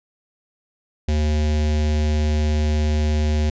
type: tone with notch filter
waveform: square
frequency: 75.7 Hz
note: D#2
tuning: 47 cents flat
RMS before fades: -19 dBFS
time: 1.08-3.5 s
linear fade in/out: 5 ms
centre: 1200 Hz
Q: 1.1
effects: resampled to 16000 Hz